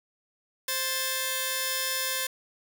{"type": "tone pair together", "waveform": "5% pulse", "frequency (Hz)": [525.1, 1750], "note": ["C5", "A6"], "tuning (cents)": [6, -10], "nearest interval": "octave + major sixth", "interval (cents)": 2084, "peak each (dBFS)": -19, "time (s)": [0.68, 2.27], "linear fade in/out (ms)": 5, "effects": []}